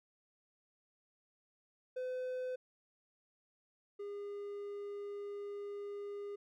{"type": "tone pair in turn", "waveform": "triangle", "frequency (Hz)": [508, 406.8], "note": ["B4", "G#4"], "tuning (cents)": [49, -36], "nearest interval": "major third", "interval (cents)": 385, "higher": "first", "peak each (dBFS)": [-35, -39], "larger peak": "first", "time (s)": [[1.96, 2.56], [3.99, 6.36]], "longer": "second", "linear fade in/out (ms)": 10, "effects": []}